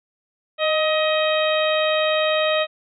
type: harmonic tone with a mistuned harmonic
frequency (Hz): 630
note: D#5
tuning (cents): +21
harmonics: 1 / 2 / 3 / 4 / 5 / 6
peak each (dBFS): -19 / -26 / -28 / -27 / -29 / -28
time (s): 0.58-2.67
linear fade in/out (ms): 50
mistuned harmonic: 1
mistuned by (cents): -29
effects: none